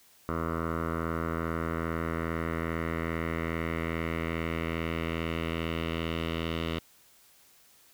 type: tone with low-pass filter sweep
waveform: 10% pulse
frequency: 82.41 Hz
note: E2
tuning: in tune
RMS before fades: -32 dBFS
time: 0.29-6.79 s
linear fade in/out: 0 ms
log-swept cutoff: 1300 to 3200 Hz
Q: 2.7
effects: white hiss -60 dBFS RMS until 7.93 s